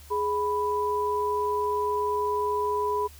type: tone pair together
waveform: sine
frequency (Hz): 417.5 / 989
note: G#4 / B5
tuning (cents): +9 / +2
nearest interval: octave + minor third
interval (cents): 1493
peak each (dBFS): -27 / -26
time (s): 0.1-3.08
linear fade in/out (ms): 20
effects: added 73 Hz sine -47 dBFS peak until 3.19 s + white hiss -52 dBFS RMS until 3.19 s